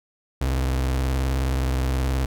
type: tone with vibrato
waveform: 35% pulse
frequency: 65.41 Hz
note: C2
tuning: in tune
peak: -19 dBFS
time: 0.41-2.26 s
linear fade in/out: 5 ms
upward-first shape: triangle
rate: 19 Hz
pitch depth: 130 cents each way
effects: none